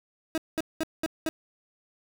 30% pulse tone bursts, 320 Hz, D#4, 49 cents sharp, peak -23 dBFS, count 5, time 0.35-1.29 s, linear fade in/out 0 ms, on 28 ms, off 200 ms, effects none

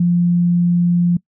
sine tone, 174.3 Hz, F3, 3 cents flat, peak -11 dBFS, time 0-1.17 s, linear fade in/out 5 ms, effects noise-tail reverb RT60 0.1 s tail -23 dB re dry

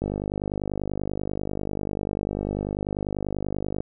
click train, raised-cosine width 2 ms, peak -14 dBFS, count 191, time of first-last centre 0.02-3.805 s, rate 50.2 Hz, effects none

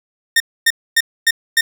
sawtooth tone bursts, 1827 Hz, A#6, 35 cents flat, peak -6 dBFS, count 5, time 0.36-1.61 s, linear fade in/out 5 ms, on 42 ms, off 260 ms, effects none

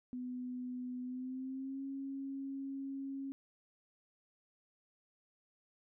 sine tone with pitch glide, 250 to 272.6 Hz, B3 to C#4, +21 to -29 cents, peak -39 dBFS, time 0.13-3.32 s, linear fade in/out 0 ms, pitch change +150 cents, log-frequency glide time 1.02-1.83 s, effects none

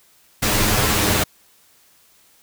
pink noise with comb filter, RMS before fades -18 dBFS, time 0.42-1.24 s, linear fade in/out 10 ms, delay 9.7 ms, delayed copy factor +0.9, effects white hiss -55 dBFS RMS until 2.42 s

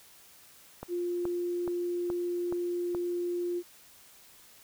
click train, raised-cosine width 1 ms, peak -24 dBFS, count 6, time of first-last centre 0.83-2.949 s, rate 2.36 Hz
sine tone, 350.8 Hz, F4, 8 cents sharp, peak -29 dBFS, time 0.88-3.63 s, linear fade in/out 50 ms
effects white hiss -56 dBFS RMS until 4.63 s

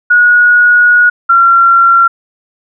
sine tone pair in turn, 1453 / 1369.5 Hz, F#6 / F6, -32 / -34 cents, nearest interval minor second, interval 102 cents, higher first, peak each -3 dBFS, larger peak neither, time 0.1-1.1 / 1.29-2.08 s, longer first, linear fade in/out 10 ms, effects none

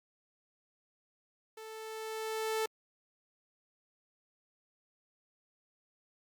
sawtooth tone with level ramp, 440 Hz, A4, in tune, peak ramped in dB -42 to -26 dBFS, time 1.57-2.66 s, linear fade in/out 5 ms, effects Opus 48 kbps

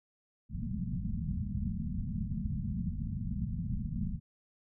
white low-pass noise, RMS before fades -35 dBFS, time 0.49-4.2 s, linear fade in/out 50 ms, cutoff 230 Hz, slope 96 dB/octave, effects none

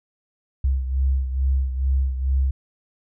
sine beating tone pair, 66 / 68.3 Hz, C2 / C#2, +16 / -25 cents, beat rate 2.3 Hz, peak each -19 / -26 dBFS, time 0.64-2.51 s, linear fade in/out 5 ms, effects none

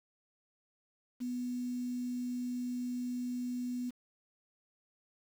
sine tone with quantisation, 246.9 Hz, B3, in tune, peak -34 dBFS, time 1.2-3.91 s, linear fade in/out 20 ms, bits 9, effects none

